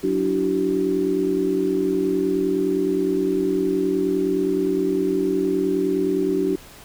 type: tone cluster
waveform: sine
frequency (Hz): 185.2 / 291.1 / 330.5 / 380.5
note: F#3 / D4 / E4 / F#4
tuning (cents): +2 / -15 / +5 / +48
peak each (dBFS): -29 / -23 / -27 / -21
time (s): 0.03-6.56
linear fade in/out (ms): 10
effects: pink hiss -44 dBFS RMS until 6.84 s